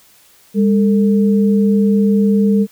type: tone pair together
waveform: sine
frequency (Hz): 202.3 / 447.9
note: G#3 / A4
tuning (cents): -45 / +31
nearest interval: octave + major second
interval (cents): 1376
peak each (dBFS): -10 / -18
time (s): 0.54-2.67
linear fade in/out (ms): 50
effects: white hiss -49 dBFS RMS until 2.71 s